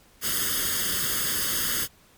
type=noise with comb filter; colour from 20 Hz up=white; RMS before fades=-26 dBFS; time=0.21-1.88 s; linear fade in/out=50 ms; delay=0.61 ms; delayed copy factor=+0.85; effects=pink hiss -57 dBFS RMS until 2.17 s + MP3 96 kbps